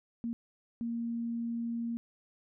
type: tone bursts at uneven times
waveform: sine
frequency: 233.1 Hz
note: A#3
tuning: in tune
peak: -32 dBFS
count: 2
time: 0.24-0.33 / 0.81-1.97 s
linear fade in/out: 0 ms
effects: none